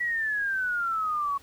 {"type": "exponential sweep", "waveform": "sine", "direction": "down", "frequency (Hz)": [1951, 1108.7], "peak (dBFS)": -25, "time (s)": [0, 1.38], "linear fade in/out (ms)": 10, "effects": ["pink hiss -55 dBFS RMS until 1.42 s"]}